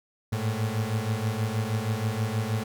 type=beating tone pair; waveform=35% pulse; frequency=106.4 / 112.7 Hz; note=G#2 / A2; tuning=+42 / +42 cents; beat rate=6.3 Hz; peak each=-27 dBFS; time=0.32-2.64 s; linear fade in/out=10 ms; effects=none